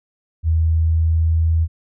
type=tone with pitch glide; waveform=sine; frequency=80.8 to 81.46 Hz; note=E2 to E2; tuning=-34 to -20 cents; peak=-13 dBFS; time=0.43-1.68 s; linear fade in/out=50 ms; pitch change=+14 cents; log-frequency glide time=0.58-1.56 s; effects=none